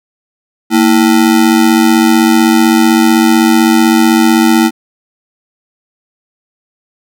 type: ring-modulated tone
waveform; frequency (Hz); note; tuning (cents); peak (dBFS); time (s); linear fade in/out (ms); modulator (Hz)
square; 277.2; C#4; 0; -3; 0.7-4.71; 50; 47.9
effects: none